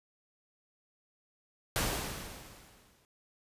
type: noise with exponential decay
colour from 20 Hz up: pink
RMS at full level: -29 dBFS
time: 1.76-3.05 s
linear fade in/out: 0 ms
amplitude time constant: 280 ms
effects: resampled to 32000 Hz